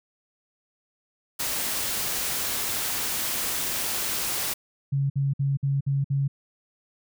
white noise, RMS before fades -28 dBFS, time 1.39-4.54 s, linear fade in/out 10 ms
sine tone bursts, 138.59 Hz, C#3, in tune, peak -21 dBFS, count 6, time 4.92-6.28 s, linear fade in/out 10 ms, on 180 ms, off 56 ms
effects none

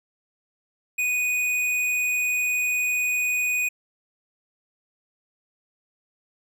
sine tone with hard clipping, 2481 Hz, D#7, 6 cents flat, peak -23 dBFS, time 0.98-3.69 s, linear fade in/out 10 ms, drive 11 dB, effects none

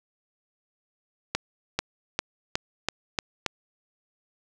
accelerating click train, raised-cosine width 0.2 ms, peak -7 dBFS, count 7, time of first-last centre 1.35-3.463 s, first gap 440 ms, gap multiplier 0.91, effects none

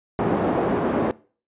pink band-pass noise, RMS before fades -22 dBFS, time 0.19-1.11 s, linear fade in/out 0 ms, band 210 to 780 Hz, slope 12 dB/octave, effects noise-tail reverb RT60 0.4 s tail -21 dB re dry + resampled to 8000 Hz

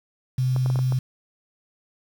sine tone, 128.5 Hz, C3, 31 cents flat, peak -19 dBFS, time 0.38-0.99 s, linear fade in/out 5 ms
clicks, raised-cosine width 1 ms, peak -19 dBFS, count 6, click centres 0.563 / 0.661 / 0.701 / 0.758 / 0.79 / 0.923 s
effects 7-bit

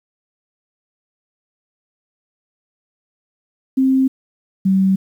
sine tone pair in turn, 264.1 / 191.39 Hz, C4 / G3, +16 / -41 cents, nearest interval tritone, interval 557 cents, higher first, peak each -11 dBFS, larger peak neither, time 3.77-4.08 / 4.65-4.96 s, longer neither, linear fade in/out 10 ms, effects 8-bit

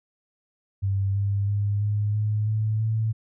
sine tone with pitch steps, 98 / 100 / 102.04 / 104.13 / 106.25 / 108.42 / 110.64 Hz, G2 / G2 / G#2 / G#2 / G#2 / A2 / A2, 0 / +35 / -30 / +5 / +40 / -25 / +10 cents, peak -21 dBFS, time 0.82-3.13 s, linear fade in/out 20 ms, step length 330 ms, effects none

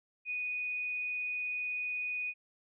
sine tone, 2479 Hz, D#7, 7 cents flat, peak -33 dBFS, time 0.25-2.34 s, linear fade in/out 50 ms, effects none

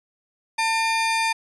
35% pulse tone pair together, 900.1 / 2403 Hz, A5 / D7, +39 / +39 cents, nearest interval octave + perfect fourth, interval 1700 cents, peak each -20 / -22 dBFS, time 0.58-1.33 s, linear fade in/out 10 ms, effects resampled to 22050 Hz

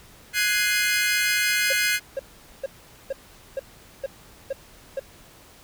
sawtooth chord, Ab dominant seventh, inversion third, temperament equal, 1480 / 1661.2 / 2093 / 2489 Hz, Gb6 / Ab6 / C7 / Eb7, 0 / 0 / 0 / 0 cents, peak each -23 / -23 / -21 / -24 dBFS, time 0.33-2 s, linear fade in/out 50 ms
triangle tone bursts, 542 Hz, C#5, 39 cents flat, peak -22 dBFS, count 8, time 1.7-4.996 s, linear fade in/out 5 ms, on 27 ms, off 440 ms
effects pink hiss -50 dBFS RMS until 5.63 s

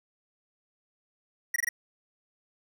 square tone bursts, 1906 Hz, A#6, 38 cents sharp, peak -25 dBFS, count 4, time 1.54-1.69 s, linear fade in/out 5 ms, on 21 ms, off 22 ms, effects none

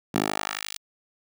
10% pulse tone with high-pass filter sweep, 51.4 Hz, G#1, 17 cents flat, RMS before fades -29 dBFS, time 0.14-0.78 s, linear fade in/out 10 ms, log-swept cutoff 210 to 4700 Hz, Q 1, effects none

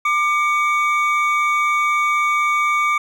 triangle tone pair together, 1193 / 2252 Hz, D6 / C#7, +27 / +27 cents, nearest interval major seventh, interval 1100 cents, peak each -15 / -18 dBFS, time 0.05-2.98 s, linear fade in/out 5 ms, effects none

